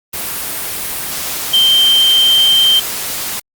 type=tone in noise; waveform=sine; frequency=3136 Hz; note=G7; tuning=in tune; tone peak=-7 dBFS; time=1.53-2.8 s; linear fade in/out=10 ms; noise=white; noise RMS=-21 dBFS; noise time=0.13-3.4 s; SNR=+11 dB; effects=Opus 32 kbps